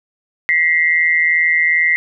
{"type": "tone pair together", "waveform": "sine", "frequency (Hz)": [1930.5, 2093], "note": ["B6", "C7"], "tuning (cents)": [-40, 0], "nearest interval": "minor second", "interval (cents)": 140, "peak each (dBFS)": -14, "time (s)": [0.49, 1.96], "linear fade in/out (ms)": 0, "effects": []}